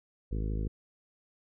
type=harmonic tone; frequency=53 Hz; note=G#1; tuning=36 cents sharp; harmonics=1 / 2 / 3 / 4 / 5 / 6 / 7 / 8 / 9; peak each=-31 / -37 / -41 / -43 / -45 / -47 / -48 / -49 / -50 dBFS; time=0.31-0.68 s; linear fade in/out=10 ms; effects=none